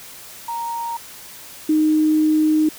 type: tone pair in turn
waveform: sine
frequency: 932.3 / 309.3 Hz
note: A#5 / D#4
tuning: 0 / -10 cents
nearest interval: octave + perfect fifth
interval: 1910 cents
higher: first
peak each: -23 / -13 dBFS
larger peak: second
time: 0.48-0.97 / 1.69-2.69 s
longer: second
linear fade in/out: 5 ms
effects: white hiss -39 dBFS RMS until 2.78 s